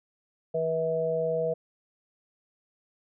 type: harmonic tone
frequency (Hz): 161.8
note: E3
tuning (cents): -32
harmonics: 1 / 3 / 4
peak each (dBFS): -36 / -27 / -29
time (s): 0.54-1.54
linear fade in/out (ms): 10
effects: none